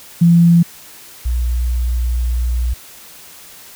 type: tone pair in turn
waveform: sine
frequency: 170.3 / 60.21 Hz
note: F3 / B1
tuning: -43 / -43 cents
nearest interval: octave + tritone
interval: 1800 cents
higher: first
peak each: -6 / -14 dBFS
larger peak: first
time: 0.21-0.63 / 1.25-2.74 s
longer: second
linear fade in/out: 10 ms
effects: white hiss -39 dBFS RMS until 3.75 s